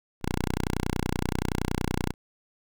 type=tone; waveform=5% pulse; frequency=30.6 Hz; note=B0; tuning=15 cents flat; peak=-15 dBFS; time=0.21-2.14 s; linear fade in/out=50 ms; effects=none